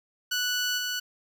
15% pulse tone with level steps, 1480 Hz, F#6, in tune, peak -19 / -22 dBFS, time 0.31-1 s, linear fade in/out 10 ms, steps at 0.77 s, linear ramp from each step 20 ms, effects none

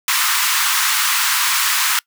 pink high-pass noise, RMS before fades -17 dBFS, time 0.08-1.99 s, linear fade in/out 2 ms, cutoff 1000 Hz, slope 48 dB/octave, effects noise-tail reverb RT60 0.1 s tail -24 dB re dry

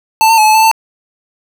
square tone with pitch steps, 884 / 904 / 859 / 864 / 881 / 891 Hz, A5 / A5 / A5 / A5 / A5 / A5, +8 / +47 / -42 / -32 / +2 / +22 cents, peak -6 dBFS, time 0.21-0.714 s, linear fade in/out 0 ms, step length 84 ms, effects none

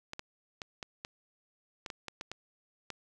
clicks, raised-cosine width 0.2 ms, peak -22 dBFS, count 11, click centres 0.134 / 0.194 / 0.618 / 0.828 / 1.049 / 1.862 / 1.902 / 2.083 / 2.211 / 2.316 / 2.903 s, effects none

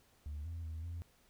sine tone with pitch steps, 74 / 83.5 / 80.1 / 85 Hz, D2 / E2 / E2 / F2, +14 / +23 / -49 / -46 cents, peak -38 dBFS, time 0.26-1.02 s, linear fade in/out 0 ms, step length 190 ms, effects tanh soft clip ceiling -38 dBFS + pink hiss -69 dBFS RMS until 1.29 s

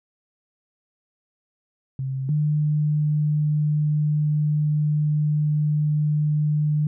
sine tone pair in turn, 133.5 / 150.41 Hz, C3 / D3, +35 / +42 cents, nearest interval major second, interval 207 cents, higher second, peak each -24 / -18 dBFS, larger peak second, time 1.99-2.29 / 2.29-6.87 s, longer second, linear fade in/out 2 ms, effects none

